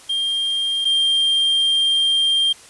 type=tone pair in turn; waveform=triangle; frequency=3201 / 3189 Hz; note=G7 / G7; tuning=+36 / +29 cents; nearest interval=unison; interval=7 cents; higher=first; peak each=-17 / -13 dBFS; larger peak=second; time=0.09-0.85 / 0.85-2.53 s; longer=second; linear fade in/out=10 ms; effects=white hiss -44 dBFS RMS until 2.69 s + resampled to 24000 Hz